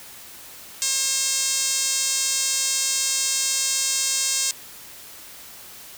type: tone with band-pass filter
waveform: 5% pulse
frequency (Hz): 536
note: C5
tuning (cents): +42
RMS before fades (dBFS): -23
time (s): 0.82-4.51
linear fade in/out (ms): 0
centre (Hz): 8300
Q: 2.1
effects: white hiss -42 dBFS RMS until 5.97 s